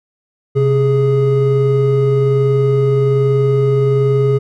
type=tone pair together; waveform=triangle; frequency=131.7 / 416.3 Hz; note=C3 / G#4; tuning=+12 / +4 cents; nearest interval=octave + minor sixth; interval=1992 cents; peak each=-11 dBFS; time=0.55-4.39 s; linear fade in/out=20 ms; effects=none